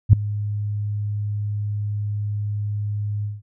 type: tone with ADSR envelope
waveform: sine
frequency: 103.83 Hz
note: G#2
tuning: in tune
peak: -3 dBFS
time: 0.09-3.42 s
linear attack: 41 ms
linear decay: 3 ms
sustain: -19 dB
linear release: 180 ms
effects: none